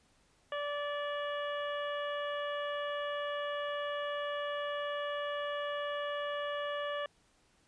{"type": "harmonic tone with a mistuned harmonic", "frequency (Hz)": 581, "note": "D5", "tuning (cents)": -19, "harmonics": [1, 2, 3, 4, 5, 6], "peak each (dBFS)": [-36, -40, -42, -54, -46, -52], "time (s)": [0.52, 7.06], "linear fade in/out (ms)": 2, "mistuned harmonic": 6, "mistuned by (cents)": -57, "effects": ["pink hiss -69 dBFS RMS until 7.67 s", "resampled to 22050 Hz"]}